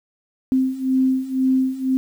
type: beating tone pair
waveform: sine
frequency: 260 / 262 Hz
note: C4 / C4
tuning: -11 / +2 cents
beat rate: 2 Hz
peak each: -21 / -18 dBFS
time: 0.52-1.97 s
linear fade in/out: 0 ms
effects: 8-bit